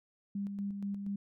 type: tone with tremolo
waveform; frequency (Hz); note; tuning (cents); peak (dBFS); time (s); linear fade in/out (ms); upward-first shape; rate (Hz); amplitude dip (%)
sine; 200.1; G3; +36; -33; 0.35-1.16; 5; square; 4.2; 40
effects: none